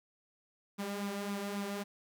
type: tone with flanger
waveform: sawtooth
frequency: 201.4 Hz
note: G3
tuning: 47 cents sharp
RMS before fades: -38 dBFS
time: 0.78-1.84 s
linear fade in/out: 20 ms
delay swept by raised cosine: 0.8 to 3.5 ms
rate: 3.7 Hz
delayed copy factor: +0.55
effects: 11-bit